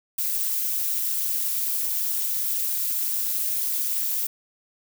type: noise with amplitude modulation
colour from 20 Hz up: violet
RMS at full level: -22 dBFS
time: 0.18-4.27 s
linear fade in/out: 5 ms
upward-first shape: sine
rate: 218 Hz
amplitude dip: 80%
effects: none